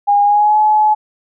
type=tone with pitch glide; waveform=sine; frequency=815 to 853.1 Hz; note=G#5 to G#5; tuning=-33 to +46 cents; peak=-8 dBFS; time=0.07-0.95 s; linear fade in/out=20 ms; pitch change=+79 cents; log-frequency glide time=0.23-0.58 s; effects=none